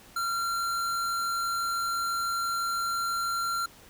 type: tone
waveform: square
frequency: 1373 Hz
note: F6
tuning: 30 cents flat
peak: -28 dBFS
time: 0.16-3.66 s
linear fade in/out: 5 ms
effects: pink hiss -53 dBFS RMS until 3.89 s